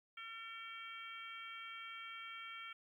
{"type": "harmonic tone with a mistuned harmonic", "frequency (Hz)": 455, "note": "A#4", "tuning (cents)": -42, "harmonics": [3, 4, 5, 6, 7], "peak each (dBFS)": [-51, -58, -51, -59, -54], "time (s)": [0.17, 2.73], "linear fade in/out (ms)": 5, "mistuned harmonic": 4, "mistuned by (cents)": -23, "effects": ["13-bit"]}